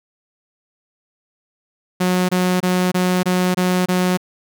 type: tone bursts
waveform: sawtooth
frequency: 182 Hz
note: F#3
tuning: 28 cents flat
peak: -11 dBFS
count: 7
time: 2-4.174 s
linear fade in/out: 10 ms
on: 290 ms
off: 24 ms
effects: none